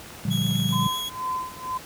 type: click train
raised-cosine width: 0.3 ms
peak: -27 dBFS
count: 16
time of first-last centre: 0.06-0.736 s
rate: 22.2 Hz
type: chord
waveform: sine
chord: G minor seventh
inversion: first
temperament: just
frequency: 117.6 / 147 / 176.4 / 196 Hz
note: Bb2 / D3 / F3 / G3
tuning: +16 / +2 / +18 / 0 cents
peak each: -27 dBFS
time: 0.25-0.87 s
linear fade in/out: 5 ms
type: tone with vibrato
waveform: 40% pulse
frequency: 3322 Hz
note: G#7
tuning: in tune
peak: -27 dBFS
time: 0.3-1.1 s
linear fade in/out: 20 ms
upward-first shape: sine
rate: 7.8 Hz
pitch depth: 12 cents each way
type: tone with tremolo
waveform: sine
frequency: 1023 Hz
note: C6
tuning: 39 cents flat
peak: -24 dBFS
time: 0.72-1.78 s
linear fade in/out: 10 ms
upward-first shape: sine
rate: 2.1 Hz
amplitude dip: 90%
effects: pink hiss -42 dBFS RMS until 1.85 s + high-pass 60 Hz 12 dB/octave